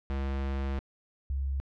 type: tone pair in turn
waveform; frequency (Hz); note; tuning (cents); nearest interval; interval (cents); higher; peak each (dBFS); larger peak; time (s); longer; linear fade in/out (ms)
square / sine; 68 / 68; C#2 / C#2; -33 / -33; unison; 0; neither; -30 / -28; second; 0.1-0.79 / 1.3-1.6; first; 0
effects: low-pass 3000 Hz 12 dB/octave